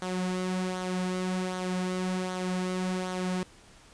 sawtooth tone with flanger, 183.8 Hz, F#3, 11 cents flat, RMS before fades -31 dBFS, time 0.02-3.43 s, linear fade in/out 2 ms, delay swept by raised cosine 0.39 to 4.29 ms, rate 1.3 Hz, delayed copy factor -0.5, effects pink hiss -55 dBFS RMS until 3.93 s + resampled to 22050 Hz

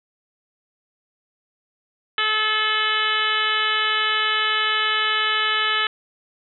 harmonic tone, 431.7 Hz, A4, 33 cents flat, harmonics 1 / 2 / 3 / 4 / 5 / 6 / 7 / 8 / 9, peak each -35 / -35 / -24 / -24 / -28 / -31 / -24 / -29 / -32 dBFS, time 2.18-5.87 s, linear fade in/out 2 ms, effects none

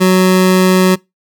25% pulse tone, 185.5 Hz, F#3, 5 cents sharp, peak -3 dBFS, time 0-0.96 s, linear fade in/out 20 ms, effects noise-tail reverb RT60 0.2 s tail -24 dB re dry

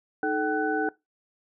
sine tone cluster, 309.4 / 433.2 / 768 / 1495 Hz, D#4 / A4 / G5 / F#6, -10 / -27 / -36 / +17 cents, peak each -29 dBFS, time 0.23-0.89 s, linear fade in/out 2 ms, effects noise-tail reverb RT60 0.2 s tail -21 dB re dry

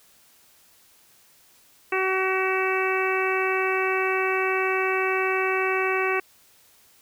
harmonic tone, 378.3 Hz, F#4, 38 cents sharp, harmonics 1 / 2 / 3 / 4 / 5 / 6 / 7, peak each -25 / -31 / -29 / -31 / -31 / -30 / -30 dBFS, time 1.92-6.2 s, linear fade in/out 5 ms, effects white hiss -57 dBFS RMS until 7.01 s

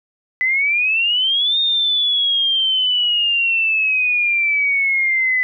sine exponential two-way sweep, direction up then down, 2000 to 3688 to 2000 Hz, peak -14 dBFS, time 0.41-5.43 s, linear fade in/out 0 ms, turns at 1.59 s, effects none

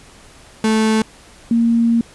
35% pulse / sine tone pair in turn, 219.1 / 232.1 Hz, A3 / A#3, -7 / -7 cents, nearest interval minor second, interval 100 cents, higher second, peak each -11 dBFS, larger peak neither, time 0.64-1.02 / 1.51-2.01 s, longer second, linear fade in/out 2 ms, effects pink hiss -44 dBFS RMS until 2.14 s + resampled to 24000 Hz

